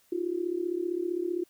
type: tone with amplitude modulation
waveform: sine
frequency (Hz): 350.7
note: F4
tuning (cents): +7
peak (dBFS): -24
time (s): 0.12-1.44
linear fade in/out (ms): 5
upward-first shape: sine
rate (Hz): 35.4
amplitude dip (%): 85
effects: white hiss -65 dBFS RMS until 1.49 s